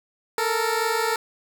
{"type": "tone pair together", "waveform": "15% pulse", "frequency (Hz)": [440, 462.7], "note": ["A4", "A#4"], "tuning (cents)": [0, -13], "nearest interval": "minor second", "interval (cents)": 87, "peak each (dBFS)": -18, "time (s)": [0.38, 1.16], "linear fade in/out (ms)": 2, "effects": []}